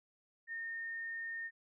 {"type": "tone", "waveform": "sine", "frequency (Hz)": 1830, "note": "A#6", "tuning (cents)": -32, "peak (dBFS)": -39, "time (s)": [0.47, 1.51], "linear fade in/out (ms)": 50, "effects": []}